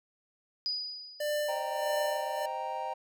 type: tone with exponential decay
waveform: sine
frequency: 4937 Hz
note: D#8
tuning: 14 cents flat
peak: -28 dBFS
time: 0.66-1.68 s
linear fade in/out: 0 ms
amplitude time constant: 220 ms
type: tone with tremolo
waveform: square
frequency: 595 Hz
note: D5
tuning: 22 cents sharp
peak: -29 dBFS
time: 1.2-2.46 s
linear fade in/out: 5 ms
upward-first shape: sine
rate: 1.6 Hz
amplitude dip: 65%
type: chord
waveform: triangle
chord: C minor seventh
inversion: none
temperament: equal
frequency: 523.3 / 622.3 / 784 / 932.3 Hz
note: C5 / Eb5 / G5 / Bb5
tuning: 0 / 0 / 0 / 0 cents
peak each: -40 / -39 / -35 / -35 dBFS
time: 1.48-2.94 s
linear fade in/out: 10 ms
effects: none